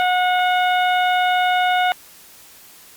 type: harmonic tone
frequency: 728 Hz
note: F#5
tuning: 28 cents flat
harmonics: 1 / 2 / 3 / 4 / 5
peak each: -16 / -22 / -26 / -28 / -30 dBFS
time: 0-1.92 s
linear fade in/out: 0 ms
effects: white hiss -45 dBFS RMS until 2.96 s + Opus 48 kbps